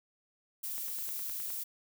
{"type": "noise", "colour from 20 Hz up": "violet", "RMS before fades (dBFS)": -38, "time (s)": [0.63, 1.64], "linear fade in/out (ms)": 10}
{"type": "click train", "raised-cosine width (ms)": 0.3, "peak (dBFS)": -33, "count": 8, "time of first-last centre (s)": [0.78, 1.504], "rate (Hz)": 9.67}
{"effects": []}